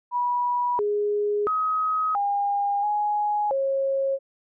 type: tone with pitch steps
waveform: sine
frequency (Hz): 975 / 414 / 1266 / 808 / 834 / 543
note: B5 / G#4 / D#6 / G#5 / G#5 / C#5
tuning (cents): -23 / -5 / +30 / -48 / +7 / -36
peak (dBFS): -21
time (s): 0.11-4.19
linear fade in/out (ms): 50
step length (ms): 680
effects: none